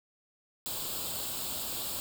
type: noise with comb filter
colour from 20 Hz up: white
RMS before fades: -36 dBFS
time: 0.66-2 s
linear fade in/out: 0 ms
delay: 0.25 ms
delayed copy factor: +0.7
effects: none